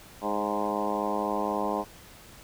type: harmonic tone with a mistuned harmonic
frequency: 103.83 Hz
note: G#2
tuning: in tune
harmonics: 2 / 3 / 4 / 5 / 6 / 7 / 8 / 9 / 10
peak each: -35 / -35 / -35 / -35 / -35 / -35 / -35 / -35 / -35 dBFS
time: 0.21-1.85 s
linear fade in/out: 50 ms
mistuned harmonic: 5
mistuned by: +24 cents
effects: pink hiss -50 dBFS RMS until 2.43 s